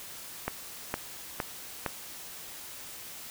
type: click train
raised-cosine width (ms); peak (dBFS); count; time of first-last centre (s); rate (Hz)
0.5; -14; 4; 0.48-1.862; 2.17
effects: white hiss -44 dBFS RMS until 3.3 s